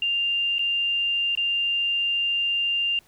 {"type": "tone with dropouts", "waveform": "sine", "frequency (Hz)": 2794, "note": "F7", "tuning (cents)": 0, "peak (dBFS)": -21, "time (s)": [0.02, 2.99], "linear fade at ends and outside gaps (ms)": 2, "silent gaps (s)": [[0.584, 0.592], [1.352, 1.374]], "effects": ["pink hiss -58 dBFS RMS until 3.07 s"]}